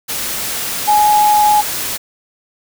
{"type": "tone in noise", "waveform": "sine", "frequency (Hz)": 839, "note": "G#5", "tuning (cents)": 17, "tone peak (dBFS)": -8, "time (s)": [0.87, 1.62], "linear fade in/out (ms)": 20, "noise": "white", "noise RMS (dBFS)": -21, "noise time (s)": [0.08, 1.98], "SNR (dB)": 10, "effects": []}